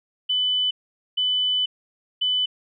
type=tone bursts at uneven times; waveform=sine; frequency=3000 Hz; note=F#7; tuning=23 cents sharp; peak=-19 dBFS; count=3; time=0.29-0.71 / 1.17-1.66 / 2.21-2.46 s; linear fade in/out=10 ms; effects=none